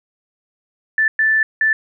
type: tone bursts at uneven times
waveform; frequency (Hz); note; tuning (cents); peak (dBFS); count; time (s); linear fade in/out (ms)
sine; 1760; A6; 0; -12; 3; 0.98-1.08 / 1.19-1.43 / 1.61-1.73; 2
effects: none